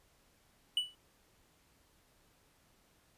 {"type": "tone with exponential decay", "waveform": "triangle", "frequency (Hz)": 2960, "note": "F#7", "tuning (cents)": 0, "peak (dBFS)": -24, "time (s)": [0.77, 0.95], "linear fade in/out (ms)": 2, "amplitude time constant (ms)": 39, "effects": ["pink hiss -69 dBFS RMS until 3.17 s", "resampled to 32000 Hz"]}